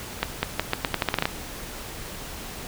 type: accelerating click train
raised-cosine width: 0.3 ms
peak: -5 dBFS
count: 12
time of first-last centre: 0.23-1.255 s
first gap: 200 ms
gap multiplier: 0.83
effects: pink hiss -37 dBFS RMS until 2.67 s